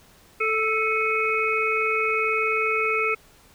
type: harmonic tone with a mistuned harmonic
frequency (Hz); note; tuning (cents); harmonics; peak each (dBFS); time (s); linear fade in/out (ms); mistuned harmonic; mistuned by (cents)
439.4; A4; -2; 1 / 3 / 5 / 6; -26 / -26 / -26 / -26; 0.4-3.15; 10; 6; -77
effects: pink hiss -54 dBFS RMS until 3.54 s